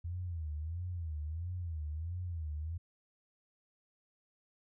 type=tone with vibrato; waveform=sine; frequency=82.41 Hz; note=E2; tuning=in tune; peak=-36 dBFS; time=0.04-2.78 s; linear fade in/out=10 ms; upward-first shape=sine; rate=1.5 Hz; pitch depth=160 cents each way; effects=none